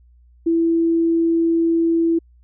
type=tone; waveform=sine; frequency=332 Hz; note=E4; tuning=12 cents sharp; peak=-14 dBFS; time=0.46-2.19 s; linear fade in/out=10 ms; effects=added 60 Hz sine -48 dBFS peak until 2.43 s